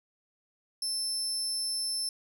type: tone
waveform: 30% pulse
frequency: 5300 Hz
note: E8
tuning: 9 cents sharp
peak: -26 dBFS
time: 0.82-2.09 s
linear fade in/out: 2 ms
effects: none